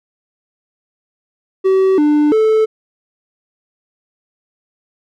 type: tone with pitch steps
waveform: triangle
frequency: 381.3 / 297.8 / 437.3 Hz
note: G4 / D4 / A4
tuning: -48 / +24 / -11 cents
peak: -7 dBFS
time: 1.64-2.66 s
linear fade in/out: 20 ms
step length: 340 ms
effects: none